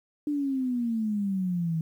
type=exponential sweep; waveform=sine; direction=down; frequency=298.6 to 158.8 Hz; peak=-25 dBFS; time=0.27-1.81 s; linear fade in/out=2 ms; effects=10-bit